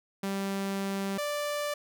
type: tone pair in turn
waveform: sawtooth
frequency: 196 / 587.3 Hz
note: G3 / D5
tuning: 0 / 0 cents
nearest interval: octave + perfect fifth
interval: 1900 cents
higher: second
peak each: -26 dBFS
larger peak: neither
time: 0.23-1.18 / 1.18-1.74 s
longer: first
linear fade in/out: 5 ms
effects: none